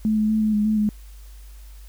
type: tone with pitch steps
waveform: sine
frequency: 216.5 / 214.2 / 217.8 / 215.3 / 209.3 / 216.1 / 210.7 Hz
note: A3 / A3 / A3 / A3 / G#3 / A3 / G#3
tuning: -28 / -46 / -17 / -37 / +14 / -31 / +25 cents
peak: -17 dBFS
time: 0.05-0.89 s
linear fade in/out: 0 ms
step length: 120 ms
effects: added 50 Hz sine -39 dBFS peak until 1.88 s + white hiss -54 dBFS RMS until 1.88 s